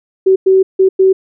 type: tone bursts at uneven times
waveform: sine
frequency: 380.4 Hz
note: F#4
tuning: 48 cents sharp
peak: -5 dBFS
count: 4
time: 0.26-0.36 / 0.46-0.63 / 0.79-0.89 / 0.99-1.13 s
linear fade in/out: 10 ms
effects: none